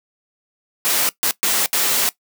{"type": "noise bursts at uneven times", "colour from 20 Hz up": "white", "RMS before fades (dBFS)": -18, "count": 4, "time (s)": [[0.85, 1.09], [1.23, 1.31], [1.43, 1.66], [1.73, 2.09]], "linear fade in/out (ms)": 0, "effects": ["noise-tail reverb RT60 0.1 s tail -18 dB re dry", "high-pass 200 Hz 12 dB/octave"]}